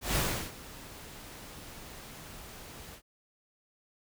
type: noise with ADSR envelope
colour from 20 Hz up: pink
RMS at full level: -28 dBFS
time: 0.01-3.02 s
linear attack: 140 ms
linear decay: 360 ms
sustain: -19 dB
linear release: 82 ms
effects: none